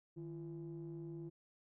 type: ring-modulated tone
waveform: triangle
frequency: 92.5 Hz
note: F#2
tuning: in tune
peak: -38 dBFS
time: 0.16-1.3 s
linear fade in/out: 20 ms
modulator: 247 Hz
effects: tanh soft clip ceiling -39 dBFS